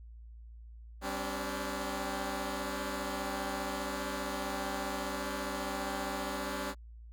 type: chord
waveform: 10% pulse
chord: G suspended fourth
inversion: none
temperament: equal with one note detuned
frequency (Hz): 196 / 261.6 / 286.5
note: G3 / C4 / D4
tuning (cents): 0 / 0 / -43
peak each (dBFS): -31 / -32 / -30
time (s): 1.01-6.75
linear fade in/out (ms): 50
effects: added 57 Hz sine -47 dBFS peak until 7.12 s